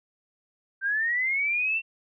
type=linear sweep; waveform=sine; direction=up; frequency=1554 to 2720 Hz; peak=-23 dBFS; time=0.81-1.82 s; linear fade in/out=50 ms; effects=none